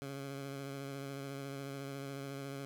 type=tone with vibrato; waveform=15% pulse; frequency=138.2 Hz; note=C#3; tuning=5 cents flat; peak=-35 dBFS; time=0.02-2.65 s; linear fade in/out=0 ms; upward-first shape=sine; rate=14 Hz; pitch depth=24 cents each way; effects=none